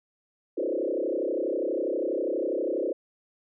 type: tone with frequency modulation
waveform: sine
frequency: 437 Hz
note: A4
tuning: 12 cents flat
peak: -25 dBFS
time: 0.57-2.93 s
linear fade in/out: 10 ms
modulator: 32.3 Hz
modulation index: 3.8
effects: none